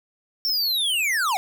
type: linear sweep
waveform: square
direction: down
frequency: 5480 to 704 Hz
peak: -21 dBFS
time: 0.45-1.37 s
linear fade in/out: 0 ms
effects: none